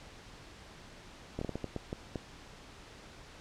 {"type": "slowing click train", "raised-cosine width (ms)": 2, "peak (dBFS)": -22, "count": 9, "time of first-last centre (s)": [1.39, 2.158], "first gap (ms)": 24, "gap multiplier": 1.38, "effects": ["pink hiss -52 dBFS RMS until 3.4 s", "low-pass 6000 Hz 12 dB/octave"]}